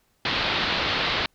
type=low-pass noise; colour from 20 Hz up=white; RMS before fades=-25 dBFS; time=0.25-1.26 s; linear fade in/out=2 ms; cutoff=4300 Hz; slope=48 dB/octave; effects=pink hiss -67 dBFS RMS until 1.34 s